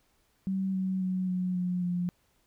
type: tone with pitch steps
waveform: sine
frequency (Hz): 191.3 / 188.34 / 185.43 / 182.56 / 179.73 / 176.95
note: G3 / F#3 / F#3 / F#3 / F3 / F3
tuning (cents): -42 / +31 / +4 / -23 / +50 / +23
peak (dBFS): -27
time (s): 0.47-2.09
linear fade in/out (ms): 0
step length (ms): 270
effects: pink hiss -70 dBFS RMS until 2.46 s